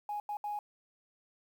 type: tone bursts at uneven times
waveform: sine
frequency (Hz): 830.6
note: G#5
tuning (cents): 0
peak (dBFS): -33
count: 3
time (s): 0.09-0.2 / 0.29-0.37 / 0.44-0.59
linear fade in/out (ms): 2
effects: tanh soft clip ceiling -30 dBFS + 10-bit